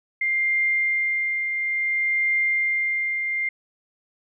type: tone with tremolo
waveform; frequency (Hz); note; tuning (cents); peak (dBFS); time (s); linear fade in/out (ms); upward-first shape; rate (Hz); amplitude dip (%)
sine; 2100; C7; +6; -18; 0.21-3.49; 5; triangle; 0.58; 45
effects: none